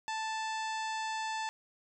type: harmonic tone with a mistuned harmonic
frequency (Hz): 880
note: A5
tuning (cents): 0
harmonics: 1 / 2 / 3 / 4 / 5 / 6 / 7 / 8 / 9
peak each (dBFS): -35 / -41 / -45 / -47 / -49 / -51 / -52 / -53 / -54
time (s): 0.08-1.49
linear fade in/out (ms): 0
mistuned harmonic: 6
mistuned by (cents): -69
effects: none